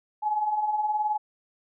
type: beating tone pair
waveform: sine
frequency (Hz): 830.6 / 849.6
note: G#5 / G#5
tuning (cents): 0 / +39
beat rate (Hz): 19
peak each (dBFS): -32 / -24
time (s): 0.22-1.18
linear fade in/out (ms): 20
effects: none